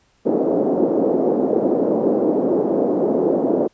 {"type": "band-pass noise", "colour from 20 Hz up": "pink", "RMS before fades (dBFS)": -18, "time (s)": [0.25, 3.68], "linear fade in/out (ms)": 20, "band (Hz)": [260, 560], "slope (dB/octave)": 24, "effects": ["pink hiss -60 dBFS RMS until 3.73 s", "resampled to 16000 Hz"]}